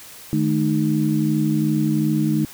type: tone cluster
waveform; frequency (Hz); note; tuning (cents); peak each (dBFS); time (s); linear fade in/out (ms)
sine; 153.6 / 216.3 / 308.6; D#3 / A3 / D#4; -22 / -29 / -14; -21; 0.33-2.45; 0
effects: white hiss -41 dBFS RMS until 2.53 s